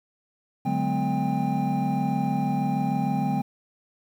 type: tone cluster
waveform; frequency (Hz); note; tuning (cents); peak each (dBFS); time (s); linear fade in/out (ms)
triangle; 145.6 / 185.3 / 211.7 / 252.7 / 800; D3 / F#3 / G#3 / B3 / G5; -15 / +3 / +33 / +40 / +35; -27; 0.65-3.42; 10
effects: 9-bit